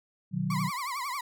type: chord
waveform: sine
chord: B major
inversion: none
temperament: equal with one note detuned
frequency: 123.47 / 153.24 / 185 Hz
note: B2 / D#3 / F#3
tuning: 0 / -26 / 0 cents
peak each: -35 / -31 / -30 dBFS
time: 0.31-0.71 s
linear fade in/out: 50 ms
type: tone with vibrato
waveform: 35% pulse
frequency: 1065 Hz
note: C6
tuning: 30 cents sharp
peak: -30 dBFS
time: 0.5-1.21 s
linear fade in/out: 5 ms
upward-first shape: triangle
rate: 11 Hz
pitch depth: 190 cents each way
effects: none